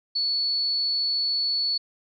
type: tone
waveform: sine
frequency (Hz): 4427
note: C#8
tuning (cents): -3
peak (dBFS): -22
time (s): 0.15-1.78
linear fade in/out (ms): 10
effects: none